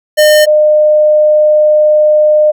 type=tone pair in turn; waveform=square / sine; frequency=607 / 607 Hz; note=D#5 / D#5; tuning=-43 / -43 cents; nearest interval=unison; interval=0 cents; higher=neither; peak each=-4 dBFS; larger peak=neither; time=0.17-0.46 / 0.46-2.52 s; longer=second; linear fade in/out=20 ms; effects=none